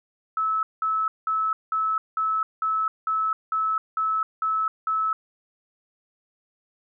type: tone bursts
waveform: sine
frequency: 1301 Hz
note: E6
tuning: 23 cents flat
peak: -21 dBFS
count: 11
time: 0.37-5.13 s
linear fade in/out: 2 ms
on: 260 ms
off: 190 ms
effects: none